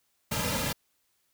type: noise with comb filter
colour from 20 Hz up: pink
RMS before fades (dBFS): -30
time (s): 0.31-0.73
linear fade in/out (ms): 10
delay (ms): 2.7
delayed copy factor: -0.95
effects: white hiss -73 dBFS RMS until 1.33 s